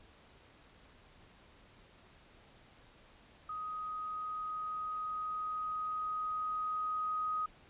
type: tone with level ramp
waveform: sine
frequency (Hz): 1253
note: D#6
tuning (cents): +12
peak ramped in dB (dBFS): -38 to -32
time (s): 3.49-7.46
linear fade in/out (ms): 5
effects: pink hiss -61 dBFS RMS until 7.69 s + resampled to 8000 Hz